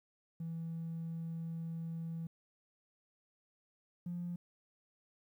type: tone pair in turn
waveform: triangle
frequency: 164.81 / 174.61 Hz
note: E3 / F3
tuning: 0 / 0 cents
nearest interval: minor second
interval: 100 cents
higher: second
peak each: -35 / -34 dBFS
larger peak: second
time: 0.4-2.27 / 4.06-4.36 s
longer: first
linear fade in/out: 5 ms
effects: tanh soft clip ceiling -35 dBFS + 12-bit